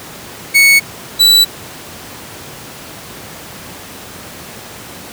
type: tone pair in turn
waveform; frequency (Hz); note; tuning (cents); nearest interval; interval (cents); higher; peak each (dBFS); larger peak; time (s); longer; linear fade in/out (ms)
40% pulse; 2217 / 3950; C#7 / B7; 0 / 0; minor seventh; 1000; second; -4; neither; 0.54-0.8 / 1.19-1.45; neither; 20
effects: pink hiss -31 dBFS RMS until 5.12 s + high-pass 100 Hz 12 dB/octave